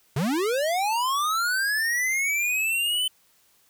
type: linear sweep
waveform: square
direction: up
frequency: 121.2 to 3053 Hz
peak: -23 dBFS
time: 0.16-3.08 s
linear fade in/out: 5 ms
effects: white hiss -62 dBFS RMS until 3.69 s